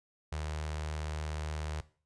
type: tone with notch filter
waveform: sawtooth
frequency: 76.7 Hz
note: D#2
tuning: 24 cents flat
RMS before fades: -37 dBFS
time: 0.32-1.81 s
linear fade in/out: 5 ms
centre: 260 Hz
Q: 0.94
effects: noise-tail reverb RT60 0.4 s tail -17 dB re dry + resampled to 22050 Hz